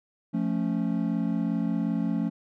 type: chord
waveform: triangle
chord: F augmented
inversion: none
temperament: equal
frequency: 174.61 / 220 / 277.2 Hz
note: F3 / A3 / C#4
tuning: 0 / 0 / 0 cents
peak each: -27 / -26 / -28 dBFS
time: 0.33-2.3 s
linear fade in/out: 20 ms
effects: none